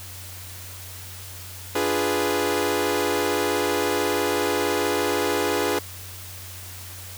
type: chord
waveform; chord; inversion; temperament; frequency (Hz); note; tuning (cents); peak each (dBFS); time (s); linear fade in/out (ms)
sawtooth; D diminished seventh; none; equal; 293.7 / 349.2 / 415.3 / 493.9; D4 / F4 / Ab4 / Cb5; 0 / 0 / 0 / 0; -25 / -24 / -21 / -23; 1.75-5.79; 5
effects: added 92 Hz sine -40 dBFS peak until 7.17 s + white hiss -40 dBFS RMS until 7.17 s